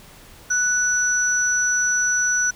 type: tone pair together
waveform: sine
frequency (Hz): 1480 / 5920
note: F#6 / F#8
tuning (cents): 0 / 0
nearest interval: 2 octaves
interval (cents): 2400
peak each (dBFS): -20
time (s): 0.5-2.51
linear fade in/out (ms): 10
effects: pink hiss -46 dBFS RMS until 2.55 s